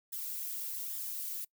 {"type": "noise with flanger", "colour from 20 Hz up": "violet", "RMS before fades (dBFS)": -39, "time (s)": [0.12, 1.45], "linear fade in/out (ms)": 10, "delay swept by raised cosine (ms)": [0.56, 3.56], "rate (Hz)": 1.2, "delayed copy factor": 0.55, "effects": ["noise-tail reverb RT60 0.1 s tail -23 dB re dry"]}